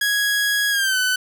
sawtooth tone with pitch glide, 1661.2 to 1505.8 Hz, G#6 to F#6, 0 to +30 cents, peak -14 dBFS, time 0.01-1.16 s, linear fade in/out 5 ms, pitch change -170 cents, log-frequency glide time 0.7-0.98 s, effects none

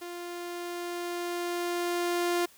sawtooth tone with level ramp, 349.2 Hz, F4, in tune, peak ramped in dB -34 to -21 dBFS, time 0.01-2.46 s, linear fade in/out 10 ms, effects white hiss -57 dBFS RMS until 2.57 s

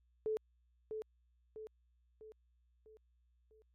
sine tone with echo, 434.6 Hz, A4, 21 cents flat, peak -33 dBFS, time 0.26-0.37 s, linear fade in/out 0 ms, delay 650 ms, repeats 5, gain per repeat -6 dB, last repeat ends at 3.62 s, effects added 60 Hz sine -70 dBFS peak until 3.74 s + MP3 64 kbps

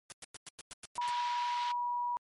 white noise bursts, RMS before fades -44 dBFS, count 9, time 0.1-1.098 s, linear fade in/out 0 ms, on 22 ms, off 100 ms
sine tone, 968 Hz, B5, 35 cents flat, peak -31 dBFS, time 0.98-2.17 s, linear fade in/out 0 ms
white band-pass noise, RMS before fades -44 dBFS, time 1.01-1.72 s, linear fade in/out 5 ms, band 1100 to 4100 Hz, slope 24 dB/octave
effects MP3 48 kbps

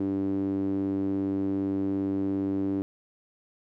sawtooth tone with band-pass filter, 97.4 Hz, G2, 11 cents flat, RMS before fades -28 dBFS, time 0-2.82 s, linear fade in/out 0 ms, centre 310 Hz, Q 5.4, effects none

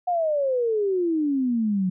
sine exponential sweep, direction down, 730 to 180 Hz, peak -20 dBFS, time 0.07-1.9 s, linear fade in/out 10 ms, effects none

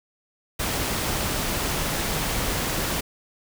pink noise, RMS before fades -26 dBFS, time 0.59-3.01 s, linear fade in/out 10 ms, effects none

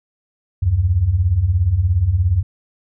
sine beating tone pair, 75.9 / 92.9 Hz, D#2 / F#2, -42 / +7 cents, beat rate 17 Hz, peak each -19 / -14 dBFS, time 0.62-2.43 s, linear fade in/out 10 ms, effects none

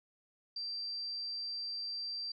sine tone, 4699 Hz, D8, in tune, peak -37 dBFS, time 0.56-2.32 s, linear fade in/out 5 ms, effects none

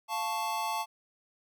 square chord, F augmented, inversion none, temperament equal, 698.5 / 880 / 1108.7 Hz, F5 / A5 / C#6, 0 / 0 / 0 cents, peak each -39 / -33 / -37 dBFS, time 0.08-0.86 s, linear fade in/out 50 ms, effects none

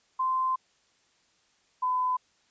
sine tone pair in turn, 1037 / 1009.2 Hz, C6 / B5, -16 / +37 cents, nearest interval unison, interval 47 cents, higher first, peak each -24 dBFS, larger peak neither, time 0.19-0.56 / 1.82-2.17 s, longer first, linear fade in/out 10 ms, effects white hiss -67 dBFS RMS until 2.5 s + resampled to 16000 Hz

